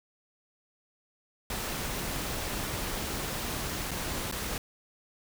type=noise with dropouts; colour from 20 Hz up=pink; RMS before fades=-34 dBFS; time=1.5-4.58 s; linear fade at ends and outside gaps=2 ms; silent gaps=3.91-3.914 / 4.314-4.323 s; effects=none